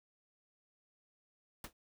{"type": "noise with exponential decay", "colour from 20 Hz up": "pink", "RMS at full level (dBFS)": -40, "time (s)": [1.64, 1.73], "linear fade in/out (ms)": 2, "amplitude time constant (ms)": 18, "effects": []}